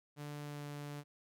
sawtooth tone with pitch glide, 146.8 to 145.53 Hz, D3 to D3, 0 to -15 cents, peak -39 dBFS, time 0.16-1.04 s, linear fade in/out 50 ms, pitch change -15 cents, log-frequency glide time 0.43-0.66 s, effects none

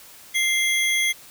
square tone pair together, 2093 / 3322 Hz, C7 / G#7, 0 / 0 cents, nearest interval minor sixth, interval 800 cents, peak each -21 / -25 dBFS, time 0.34-1.13 s, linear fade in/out 20 ms, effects white hiss -46 dBFS RMS until 1.3 s

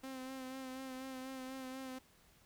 sawtooth tone with vibrato, 261.6 Hz, C4, in tune, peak -40 dBFS, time 0.03-1.99 s, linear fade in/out 10 ms, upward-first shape sine, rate 4.1 Hz, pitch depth 29 cents each way, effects pink hiss -67 dBFS RMS until 2.45 s

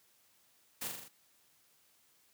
white noise with echo, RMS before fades -39 dBFS, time 0.81-0.88 s, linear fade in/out 10 ms, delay 41 ms, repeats 5, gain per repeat -3 dB, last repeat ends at 1.085 s, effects white hiss -69 dBFS RMS until 2.33 s + high-pass 60 Hz 12 dB/octave

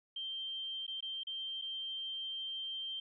sine tone with dropouts, 3147 Hz, G7, 6 cents sharp, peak -38 dBFS, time 0.16-3 s, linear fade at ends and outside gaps 5 ms, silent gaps 0.866-0.878 / 1.006-1.025 / 1.235-1.269 / 1.615-1.62 s, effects none

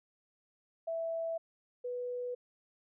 sine tone pair in turn, 659.3 / 492.4 Hz, E5 / B4, 0 / -5 cents, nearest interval perfect fourth, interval 505 cents, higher first, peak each -33 / -35 dBFS, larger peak first, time 0.87-1.38 / 1.84-2.35 s, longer neither, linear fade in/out 10 ms, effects none

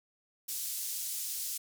white band-pass noise, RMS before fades -37 dBFS, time 0.48-1.58 s, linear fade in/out 10 ms, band 5300 to 15000 Hz, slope 12 dB/octave, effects none

